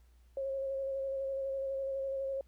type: tone with vibrato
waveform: sine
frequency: 541 Hz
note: C#5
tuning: 42 cents flat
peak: -33 dBFS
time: 0.37-2.41 s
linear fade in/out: 2 ms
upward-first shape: square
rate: 12 Hz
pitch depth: 16 cents each way
effects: added 60 Hz sine -59 dBFS peak until 2.47 s + pink hiss -74 dBFS RMS until 2.47 s